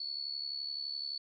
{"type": "tone with amplitude modulation", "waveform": "sine", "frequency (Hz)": 4429, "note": "C#8", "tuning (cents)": -2, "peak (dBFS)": -33, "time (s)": [0, 1.18], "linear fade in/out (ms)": 5, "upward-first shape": "sine", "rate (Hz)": 71.7, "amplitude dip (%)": 70, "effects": []}